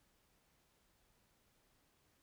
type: silence
effects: pink hiss -75 dBFS RMS until 2.22 s